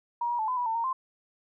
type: tone with pitch steps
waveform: sine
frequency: 950 / 958 / 873 / 1011 / 976 / 899 / 925 / 1044 Hz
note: A#5 / A#5 / A5 / B5 / B5 / A5 / A#5 / C6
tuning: +33 / +47 / -14 / +40 / -21 / +37 / -14 / -4 cents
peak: -26 dBFS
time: 0.21-0.93 s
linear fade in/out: 5 ms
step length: 90 ms
effects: none